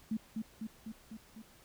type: tone with echo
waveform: sine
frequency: 220 Hz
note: A3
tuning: in tune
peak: -31 dBFS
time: 0.11-0.17 s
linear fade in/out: 5 ms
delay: 250 ms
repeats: 5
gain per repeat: -3 dB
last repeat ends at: 1.42 s
effects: pink hiss -61 dBFS RMS until 1.64 s